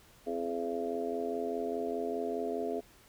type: harmonic tone with a mistuned harmonic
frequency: 84.9 Hz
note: F2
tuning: 48 cents flat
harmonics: 3 / 4 / 5 / 6 / 7 / 8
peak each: -39 / -42 / -35 / -44 / -45 / -38 dBFS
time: 0.26-2.81 s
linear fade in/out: 20 ms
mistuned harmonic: 3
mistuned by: +41 cents
effects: pink hiss -60 dBFS RMS until 3.08 s